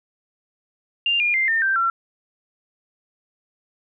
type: tone with pitch steps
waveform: sine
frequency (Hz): 2794 / 2418 / 2093 / 1811.7 / 1568.1 / 1357.2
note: F7 / D7 / C7 / A#6 / G6 / F6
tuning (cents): 0 / +50 / 0 / -50 / 0 / -50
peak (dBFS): -17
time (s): 1.06-1.9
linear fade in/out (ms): 2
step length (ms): 140
effects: none